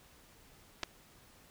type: clicks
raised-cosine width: 0.2 ms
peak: -18 dBFS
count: 2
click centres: 0.832 / 0.835 s
effects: pink hiss -61 dBFS RMS until 1.5 s